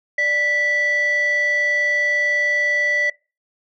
sine tone pair together, 591.2 / 1969 Hz, D5 / B6, +11 / -6 cents, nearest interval octave + major sixth, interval 2083 cents, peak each -24 / -15 dBFS, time 0.18-3.1 s, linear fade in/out 5 ms, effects noise-tail reverb RT60 0.3 s tail -23 dB re dry + tanh soft clip ceiling -13 dBFS

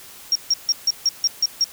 sine tone bursts, 5580 Hz, F8, 2 cents flat, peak -14 dBFS, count 8, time 0.32-1.642 s, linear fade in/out 2 ms, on 34 ms, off 150 ms, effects white hiss -42 dBFS RMS until 1.72 s

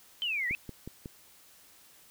sine exponential two-way sweep, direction down then up, 3136 to 1879 to 2630 Hz, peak -29 dBFS, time 0.22-0.55 s, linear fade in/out 0 ms, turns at 0.48 s
click train, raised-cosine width 3 ms, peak -27 dBFS, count 4, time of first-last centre 0.51-1.058 s, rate 5.47 Hz
effects white hiss -58 dBFS RMS until 2.1 s

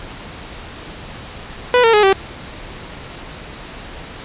sawtooth tone with pitch steps, 493.9 / 455.5 / 420.1 / 387.5 Hz, B4 / A#4 / G#4 / G4, 0 / -40 / +20 / -20 cents, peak -5 dBFS, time 1.74-2.128 s, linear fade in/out 0 ms, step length 97 ms, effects pink hiss -33 dBFS RMS until 4.24 s + resampled to 8000 Hz

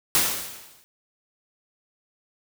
white noise with exponential decay, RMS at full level -18 dBFS, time 0.15-0.84 s, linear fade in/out 0 ms, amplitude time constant 150 ms, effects none

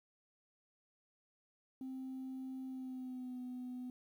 sine tone with pitch glide, 261.6 to 250.2 Hz, C4 to B3, 0 to +23 cents, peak -40 dBFS, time 1.81-3.9 s, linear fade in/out 2 ms, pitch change -77 cents, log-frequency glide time 2.66-3.4 s, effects tanh soft clip ceiling -40 dBFS + 12-bit

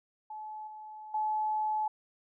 sine tone with level steps, 859 Hz, A5, 42 cents flat, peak -39 / -43 / -28 dBFS, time 0.3-1.88 s, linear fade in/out 5 ms, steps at 0.67 / 1.14 s, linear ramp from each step 5 ms, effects none

